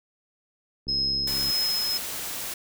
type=click train; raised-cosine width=3 ms; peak=-27 dBFS; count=44; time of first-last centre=0.87-1.5 s; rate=68.2 Hz
type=tone with tremolo; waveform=sine; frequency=5140 Hz; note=E8; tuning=45 cents flat; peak=-22 dBFS; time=0.88-1.98 s; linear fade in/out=10 ms; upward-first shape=triangle; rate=1.8 Hz; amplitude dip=30%
type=noise; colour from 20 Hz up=white; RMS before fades=-33 dBFS; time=1.27-2.54 s; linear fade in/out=5 ms
effects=none